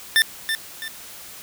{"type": "tone with echo", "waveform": "25% pulse", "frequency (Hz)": 1786, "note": "A6", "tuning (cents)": 25, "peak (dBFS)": -9, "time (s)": [0.16, 0.22], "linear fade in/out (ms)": 0, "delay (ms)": 330, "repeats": 2, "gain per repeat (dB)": -8, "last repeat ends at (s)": 0.88, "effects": ["white hiss -40 dBFS RMS until 1.42 s"]}